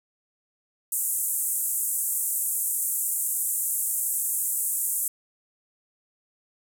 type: band-pass noise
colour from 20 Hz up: pink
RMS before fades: -27 dBFS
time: 0.92-5.08 s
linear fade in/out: 2 ms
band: 7800 to 15000 Hz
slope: 48 dB/octave
effects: none